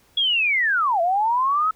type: linear two-way sweep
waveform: sine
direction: down then up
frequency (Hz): 3377 to 659.3 to 1305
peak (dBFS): -17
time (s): 0.17-1.71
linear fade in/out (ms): 5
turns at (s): 1.01
effects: pink hiss -58 dBFS RMS until 1.75 s